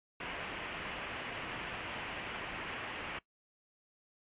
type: low-pass noise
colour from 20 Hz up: white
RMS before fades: -42 dBFS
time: 0.2-3.19 s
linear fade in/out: 5 ms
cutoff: 3000 Hz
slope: 48 dB/octave
effects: noise-tail reverb RT60 0.1 s tail -20 dB re dry + resampled to 8000 Hz